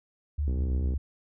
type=tone with vibrato; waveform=sine; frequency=71.1 Hz; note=C#2; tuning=45 cents sharp; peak=-25 dBFS; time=0.38-0.98 s; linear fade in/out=10 ms; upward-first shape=sine; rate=5.1 Hz; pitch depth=72 cents each way
type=click train; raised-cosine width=3 ms; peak=-24 dBFS; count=30; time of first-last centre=0.48-0.937 s; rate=63.4 Hz
effects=none